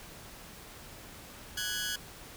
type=tone cluster; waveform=15% pulse; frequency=1482 / 1666 / 3220 Hz; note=F#6 / G#6 / G7; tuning=+2 / +5 / +46 cents; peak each=-30 / -29 / -33 dBFS; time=1.57-1.96 s; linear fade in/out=5 ms; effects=pink hiss -49 dBFS RMS until 2.36 s